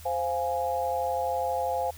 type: chord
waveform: sine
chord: F minor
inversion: second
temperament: equal with one note detuned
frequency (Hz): 520.8 / 698.5 / 830.6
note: C5 / F5 / Ab5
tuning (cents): -8 / 0 / 0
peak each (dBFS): -30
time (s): 0.05-1.91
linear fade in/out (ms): 10
effects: added 80 Hz sine -45 dBFS peak until 1.97 s + white hiss -50 dBFS RMS until 1.97 s